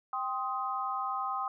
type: chord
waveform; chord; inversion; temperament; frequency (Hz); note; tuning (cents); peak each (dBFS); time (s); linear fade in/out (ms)
sine; C minor; second; just; 784.9 / 1046.5 / 1255.8; G5 / C6 / Eb6; +2 / 0 / +16; -36 / -36 / -34; 0.13-1.48; 2
effects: none